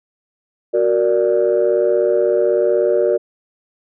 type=chord; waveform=sine; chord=Gb augmented; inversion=none; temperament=equal; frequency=370 / 466.2 / 587.3 Hz; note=Gb4 / Bb4 / D5; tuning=0 / 0 / 0 cents; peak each=-16 dBFS; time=0.73-3.18 s; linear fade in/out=20 ms; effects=tanh soft clip ceiling -6 dBFS